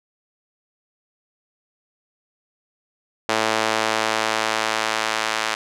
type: tone with high-pass filter sweep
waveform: sawtooth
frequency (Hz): 110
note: A2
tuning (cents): 0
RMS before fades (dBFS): -22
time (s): 3.29-5.55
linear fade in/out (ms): 5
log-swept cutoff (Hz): 560 to 1100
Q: 0.73
effects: low-pass 7000 Hz 12 dB/octave